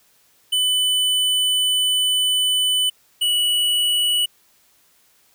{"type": "tone pair in turn", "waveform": "square", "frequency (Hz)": [3000, 2943], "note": ["F#7", "F#7"], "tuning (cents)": [23, -10], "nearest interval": "unison", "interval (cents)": 33, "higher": "first", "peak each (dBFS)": -17, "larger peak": "neither", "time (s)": [[0.52, 2.9], [3.21, 4.26]], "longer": "first", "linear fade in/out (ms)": 10, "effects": ["white hiss -58 dBFS RMS until 5.34 s"]}